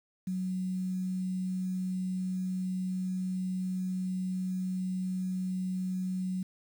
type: tone with quantisation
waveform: sine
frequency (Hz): 185.3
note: F#3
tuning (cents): +3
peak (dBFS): -30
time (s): 0.27-6.43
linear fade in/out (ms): 5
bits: 9
effects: none